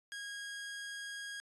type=tone; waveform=sawtooth; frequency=1638 Hz; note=G#6; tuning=24 cents flat; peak=-38 dBFS; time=0.12-1.4 s; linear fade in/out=0 ms; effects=resampled to 24000 Hz